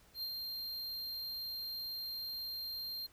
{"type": "tone with ADSR envelope", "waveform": "square", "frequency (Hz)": 4186, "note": "C8", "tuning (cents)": 0, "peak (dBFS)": -37, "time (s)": [0.14, 3.07], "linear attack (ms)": 84, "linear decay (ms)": 60, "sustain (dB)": -3, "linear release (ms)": 14, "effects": ["added 60 Hz sine -70 dBFS peak until 3.12 s", "pink hiss -65 dBFS RMS until 3.12 s"]}